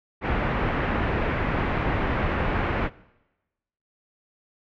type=low-pass noise; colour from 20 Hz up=pink; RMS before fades=-25 dBFS; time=0.21-2.9 s; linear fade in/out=50 ms; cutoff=2300 Hz; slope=24 dB/octave; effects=noise-tail reverb RT60 1.0 s tail -21 dB re dry